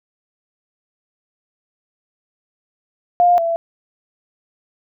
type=tone pair in turn; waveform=sine; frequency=705 / 669.6 Hz; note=F5 / E5; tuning=+16 / +27 cents; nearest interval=minor second; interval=89 cents; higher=first; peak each=-9 / -16 dBFS; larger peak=first; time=3.2-3.38 / 3.38-3.56 s; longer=neither; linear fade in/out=0 ms; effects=none